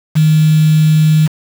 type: tone with quantisation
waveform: sine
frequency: 155.56 Hz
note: D#3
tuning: in tune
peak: -6 dBFS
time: 0.15-1.28 s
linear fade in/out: 20 ms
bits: 4
effects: none